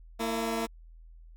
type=tone pair together; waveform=15% pulse; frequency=228 / 331.8 Hz; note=A#3 / E4; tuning=-38 / +11 cents; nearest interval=tritone; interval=649 cents; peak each=-24 / -28 dBFS; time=0.19-0.67 s; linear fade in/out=20 ms; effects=added 41 Hz sine -48 dBFS peak until 1.36 s